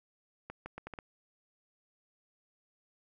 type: accelerating click train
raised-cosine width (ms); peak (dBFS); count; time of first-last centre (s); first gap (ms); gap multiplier
0.5; -27; 6; 0.5-0.988; 160; 0.75
effects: none